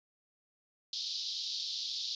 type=band-pass noise; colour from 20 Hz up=white; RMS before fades=-38 dBFS; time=0.93-2.15 s; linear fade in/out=2 ms; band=3500 to 5100 Hz; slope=48 dB/octave; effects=resampled to 16000 Hz

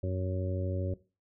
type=harmonic tone; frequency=92.7 Hz; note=F#2; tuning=4 cents sharp; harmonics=1 / 2 / 3 / 4 / 5 / 6; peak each=-31 / -40 / -41 / -39 / -45 / -39 dBFS; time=0.03-0.94 s; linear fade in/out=5 ms; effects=noise-tail reverb RT60 0.3 s tail -17 dB re dry

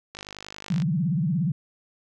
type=click train; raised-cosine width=0.2 ms; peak=-20 dBFS; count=35; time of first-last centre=0.15-0.821 s; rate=50.7 Hz
type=tone with vibrato; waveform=sine; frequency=164.2 Hz; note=E3; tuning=6 cents flat; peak=-21 dBFS; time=0.7-1.52 s; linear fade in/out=5 ms; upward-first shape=sine; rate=17 Hz; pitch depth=270 cents each way
effects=none

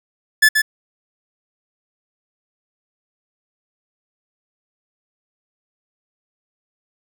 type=tone with echo; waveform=45% pulse; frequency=1732 Hz; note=A6; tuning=28 cents flat; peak=-8 dBFS; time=0.42-0.49 s; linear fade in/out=10 ms; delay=130 ms; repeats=1; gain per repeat=-5 dB; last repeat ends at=0.62 s; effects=none

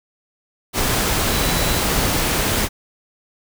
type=tone in noise; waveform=sine; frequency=3951 Hz; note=B7; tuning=in tune; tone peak=-30 dBFS; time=1.28-1.84 s; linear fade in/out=50 ms; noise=pink; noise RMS=-19 dBFS; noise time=0.73-2.69 s; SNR=-14 dB; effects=none

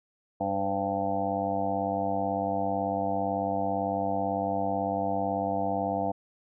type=harmonic tone with a mistuned harmonic; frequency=98 Hz; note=G2; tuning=in tune; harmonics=1 / 2 / 3 / 5 / 6 / 7 / 8 / 9; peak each=-40 / -35 / -35 / -34 / -42 / -30 / -33 / -38 dBFS; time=0.4-6.12 s; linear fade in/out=10 ms; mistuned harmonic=5; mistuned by=+57 cents; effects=none

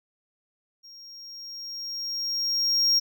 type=tone with level ramp; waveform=triangle; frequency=5580 Hz; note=F8; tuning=2 cents flat; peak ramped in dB=-44 to -16 dBFS; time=0.83-3 s; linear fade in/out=20 ms; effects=none

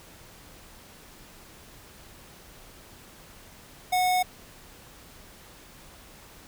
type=tone; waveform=square; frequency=732 Hz; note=F#5; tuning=19 cents flat; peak=-22 dBFS; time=3.92-4.23 s; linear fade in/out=10 ms; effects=pink hiss -50 dBFS RMS until 6.47 s

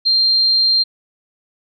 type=tone; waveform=sine; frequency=4180 Hz; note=C8; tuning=2 cents flat; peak=-11 dBFS; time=0.05-0.84 s; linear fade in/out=20 ms; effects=none

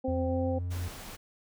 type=harmonic tone; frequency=260.5 Hz; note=C4; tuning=7 cents flat; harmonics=1 / 2 / 3; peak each=-32 / -31 / -39 dBFS; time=0.04-0.59 s; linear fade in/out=10 ms
type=tone with pitch glide; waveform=triangle; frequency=84 to 88.79 Hz; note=E2 to F2; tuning=+33 to +29 cents; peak=-29 dBFS; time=0.08-0.88 s; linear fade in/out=0 ms; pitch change=+96 cents; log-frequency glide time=0.26-0.5 s
type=noise; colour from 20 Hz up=pink; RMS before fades=-44 dBFS; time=0.7-1.17 s; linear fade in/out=20 ms
effects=none

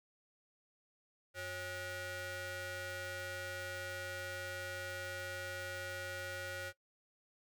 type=ring-modulated tone; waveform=sawtooth; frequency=453.5 Hz; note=A#4; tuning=48 cents flat; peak=-34 dBFS; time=1.34-6.73 s; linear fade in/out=50 ms; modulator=1000 Hz; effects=noise-tail reverb RT60 0.1 s tail -19 dB re dry

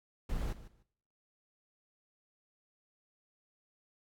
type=noise with echo; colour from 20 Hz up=brown; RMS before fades=-35 dBFS; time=0.29-0.53 s; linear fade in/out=5 ms; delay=150 ms; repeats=2; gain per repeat=-15 dB; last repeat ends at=0.83 s; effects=noise-tail reverb RT60 0.7 s tail -21 dB re dry + AAC 64 kbps

